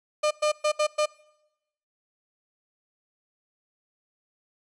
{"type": "tone bursts at uneven times", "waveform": "35% pulse", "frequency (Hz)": 604, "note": "D5", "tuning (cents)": 48, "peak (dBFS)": -19, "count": 5, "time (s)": [[0.23, 0.31], [0.42, 0.52], [0.64, 0.72], [0.79, 0.87], [0.98, 1.06]], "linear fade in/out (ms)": 10, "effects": ["noise-tail reverb RT60 0.9 s tail -23 dB re dry", "resampled to 22050 Hz"]}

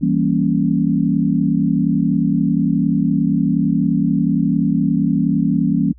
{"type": "chord", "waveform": "sine", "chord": "E diminished seventh", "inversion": "none", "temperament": "equal", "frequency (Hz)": [164.81, 196, 233.1, 277.2], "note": ["E3", "G3", "Bb3", "Db4"], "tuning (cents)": [0, 0, 0, 0], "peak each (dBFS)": -19, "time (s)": [0.01, 5.93], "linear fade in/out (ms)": 20, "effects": ["added 60 Hz sine -41 dBFS peak until 5.98 s"]}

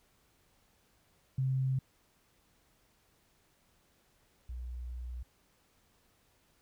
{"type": "tone pair in turn", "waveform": "sine", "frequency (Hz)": [131.8, 61.19], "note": ["C3", "B1"], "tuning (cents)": [13, -15], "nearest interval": "octave + minor second", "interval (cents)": 1328, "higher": "first", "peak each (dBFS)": [-28, -38], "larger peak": "first", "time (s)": [[1.38, 1.79], [4.49, 5.23]], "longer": "second", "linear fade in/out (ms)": 5, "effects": ["pink hiss -70 dBFS RMS until 6.61 s"]}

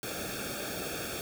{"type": "noise with comb filter", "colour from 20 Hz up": "pink", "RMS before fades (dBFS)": -37, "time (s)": [0.03, 1.21], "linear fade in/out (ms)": 0, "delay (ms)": 1, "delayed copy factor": -0.95, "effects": []}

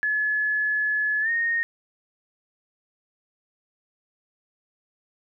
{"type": "tone with pitch glide", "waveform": "sine", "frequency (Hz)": [1709, 1852.9], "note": ["G#6", "A#6"], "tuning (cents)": [49, -11], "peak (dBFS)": -21, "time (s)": [0.03, 1.63], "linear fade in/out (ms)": 0, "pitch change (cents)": 140, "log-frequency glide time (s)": [1.21, 1.3], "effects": []}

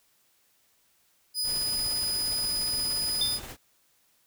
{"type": "tone", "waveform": "sawtooth", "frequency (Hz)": 4978, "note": "D#8", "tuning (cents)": 0, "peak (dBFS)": -24, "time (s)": [1.34, 3.4], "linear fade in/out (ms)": 50}
{"type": "noise with tremolo", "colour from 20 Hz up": "pink", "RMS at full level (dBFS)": -40, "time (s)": [1.43, 3.57], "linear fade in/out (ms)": 50, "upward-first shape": "sine", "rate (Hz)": 17, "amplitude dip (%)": 30}
{"type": "tone with exponential decay", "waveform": "sine", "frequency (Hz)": 3572, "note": "A7", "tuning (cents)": 25, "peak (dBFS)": -22, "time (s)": [3.21, 3.47], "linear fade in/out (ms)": 5, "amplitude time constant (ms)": 56}
{"effects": ["white hiss -67 dBFS RMS until 4.26 s"]}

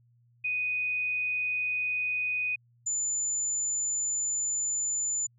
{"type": "tone pair in turn", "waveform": "sine", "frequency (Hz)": [2489, 7040], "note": ["D#7", "A8"], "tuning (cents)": [0, 0], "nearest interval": "octave + tritone", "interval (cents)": 1800, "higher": "second", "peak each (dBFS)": -27, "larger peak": "neither", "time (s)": [[0.44, 2.56], [2.86, 5.27]], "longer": "second", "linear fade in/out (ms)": 10, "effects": ["added 119 Hz sine -61 dBFS peak until 5.38 s"]}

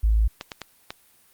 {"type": "tone", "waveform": "sine", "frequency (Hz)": 54.2, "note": "A1", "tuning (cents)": -25, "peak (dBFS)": -16, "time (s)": [0.03, 0.28], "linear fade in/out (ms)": 10}
{"type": "clicks", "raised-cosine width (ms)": 0.2, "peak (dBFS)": -15, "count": 4, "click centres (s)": [0.411, 0.518, 0.617, 0.905]}
{"effects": ["white hiss -58 dBFS RMS until 1.33 s", "Opus 32 kbps"]}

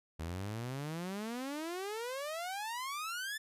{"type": "exponential sweep", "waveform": "sawtooth", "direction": "up", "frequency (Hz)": [77.78, 1775], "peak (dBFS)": -34, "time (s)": [0.19, 3.38], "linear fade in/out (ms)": 10, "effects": ["resampled to 32000 Hz"]}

